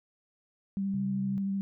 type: tone with vibrato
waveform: sine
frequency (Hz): 196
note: G3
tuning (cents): 0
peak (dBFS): -28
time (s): 0.77-1.61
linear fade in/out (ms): 0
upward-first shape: triangle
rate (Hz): 13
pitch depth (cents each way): 20
type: tone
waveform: sine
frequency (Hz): 134.4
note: C3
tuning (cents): +47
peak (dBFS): -37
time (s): 0.94-1.38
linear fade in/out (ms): 0
effects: none